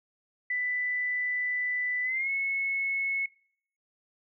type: tone with pitch glide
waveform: sine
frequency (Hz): 1988 to 2193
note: B6 to C#7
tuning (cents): +11 to -19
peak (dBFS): -27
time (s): 0.5-3.26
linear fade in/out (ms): 5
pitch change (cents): +170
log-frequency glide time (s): 2.03-2.3
effects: noise-tail reverb RT60 0.6 s tail -21 dB re dry